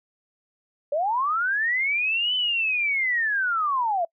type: linear two-way sweep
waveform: sine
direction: up then down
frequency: 552 to 3042 to 650 Hz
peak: -21 dBFS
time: 0.92-4.05 s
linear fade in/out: 5 ms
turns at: 2.35 s
effects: noise-tail reverb RT60 0.1 s tail -26 dB re dry